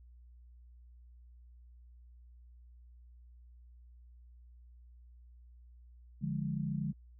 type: chord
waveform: sine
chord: D diminished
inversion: none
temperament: equal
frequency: 146.83 / 174.61 / 207.7 Hz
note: D3 / F3 / Ab3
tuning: 0 / 0 / 0 cents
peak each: -36 / -38 / -38 dBFS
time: 6.21-6.93 s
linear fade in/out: 20 ms
effects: added 60 Hz sine -54 dBFS peak until 7.19 s